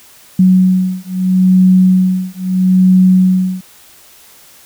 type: beating tone pair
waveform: sine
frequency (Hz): 185 / 185.77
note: F#3 / F#3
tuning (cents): 0 / +7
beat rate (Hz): 0.77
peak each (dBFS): -10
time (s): 0.39-3.61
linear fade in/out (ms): 5
effects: white hiss -42 dBFS RMS until 4.65 s